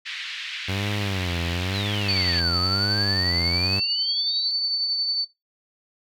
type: band-pass noise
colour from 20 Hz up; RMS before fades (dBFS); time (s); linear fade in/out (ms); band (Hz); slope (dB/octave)
white; -33; 0.05-2.41; 20; 1800 to 3600; 24
type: tone with vibrato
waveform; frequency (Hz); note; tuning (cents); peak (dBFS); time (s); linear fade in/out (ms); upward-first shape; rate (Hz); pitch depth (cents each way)
sawtooth; 93.6; F#2; +20; -21; 0.68-3.8; 10; sine; 1; 170
type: exponential two-way sweep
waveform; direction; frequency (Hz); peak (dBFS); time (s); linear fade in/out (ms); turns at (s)
sine; down then up; 4185 to 1244.5 to 4185; -30; 1.74-4.51; 0; 2.59
type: tone with tremolo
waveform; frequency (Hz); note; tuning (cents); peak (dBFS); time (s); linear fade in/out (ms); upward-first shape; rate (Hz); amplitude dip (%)
sine; 4516; C#8; +31; -20; 2.08-5.25; 10; triangle; 11; 40
effects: noise-tail reverb RT60 0.2 s tail -20 dB re dry